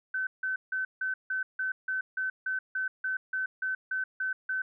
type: tone bursts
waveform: sine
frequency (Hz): 1526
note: G6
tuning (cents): -47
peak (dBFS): -28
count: 16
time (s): 0.14-4.62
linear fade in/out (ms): 5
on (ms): 130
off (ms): 160
effects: none